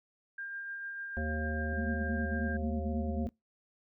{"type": "tone with tremolo", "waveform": "sine", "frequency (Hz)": 1600, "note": "G6", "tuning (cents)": 35, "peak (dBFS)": -37, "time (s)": [0.38, 2.57], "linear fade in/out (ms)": 5, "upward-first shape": "sine", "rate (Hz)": 6.7, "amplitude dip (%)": 25}
{"type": "harmonic tone", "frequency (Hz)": 77.1, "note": "D#2", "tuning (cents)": -15, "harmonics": [1, 3, 5, 7, 9], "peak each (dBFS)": [-34, -38, -44, -42, -44], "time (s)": [1.17, 3.27], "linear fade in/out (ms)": 0}
{"type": "tone with vibrato", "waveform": "sine", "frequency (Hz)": 221.8, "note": "A3", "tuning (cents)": 14, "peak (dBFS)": -36, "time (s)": [1.73, 3.29], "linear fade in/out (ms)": 0, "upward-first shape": "sine", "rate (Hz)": 13, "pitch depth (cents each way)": 110}
{"effects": ["noise-tail reverb RT60 0.2 s tail -25 dB re dry"]}